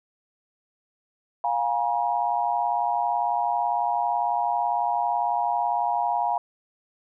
sine tone cluster, 705 / 823 / 955 Hz, F5 / G#5 / A#5, +16 / -16 / +42 cents, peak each -26 dBFS, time 1.44-6.38 s, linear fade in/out 2 ms, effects none

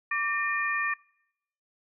sine tone cluster, 1164 / 1816 / 2414 Hz, D6 / A#6 / D7, -16 / -46 / +47 cents, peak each -31 / -28 / -32 dBFS, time 0.11-0.94 s, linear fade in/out 5 ms, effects noise-tail reverb RT60 0.8 s tail -25 dB re dry

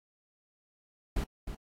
brown noise with echo, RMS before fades -30 dBFS, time 1.16-1.24 s, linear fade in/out 5 ms, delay 310 ms, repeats 1, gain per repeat -8 dB, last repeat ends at 1.55 s, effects AAC 48 kbps

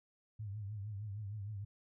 sine tone with vibrato, 103.2 Hz, G#2, 10 cents flat, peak -40 dBFS, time 0.39-1.65 s, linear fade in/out 10 ms, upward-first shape triangle, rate 6.5 Hz, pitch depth 120 cents each way, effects none

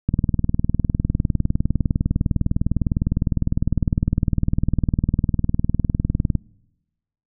click train, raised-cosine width 5 ms, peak -6 dBFS, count 125, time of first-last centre 0.09-6.353 s, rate 19.8 Hz, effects noise-tail reverb RT60 1.0 s tail -26 dB re dry

